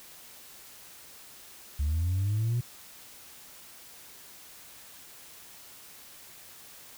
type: linear sweep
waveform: sine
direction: up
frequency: 69.4 to 123.1 Hz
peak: -23 dBFS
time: 1.79-2.61 s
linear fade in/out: 10 ms
effects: tanh soft clip ceiling -23 dBFS + white hiss -50 dBFS RMS until 6.97 s